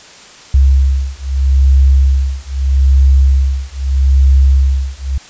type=beating tone pair; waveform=sine; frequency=67 / 67.79 Hz; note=C2 / C#2; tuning=+42 / -38 cents; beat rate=0.79 Hz; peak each=-10 dBFS; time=0.54-5.18 s; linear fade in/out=5 ms; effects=white hiss -37 dBFS RMS until 5.29 s + resampled to 16000 Hz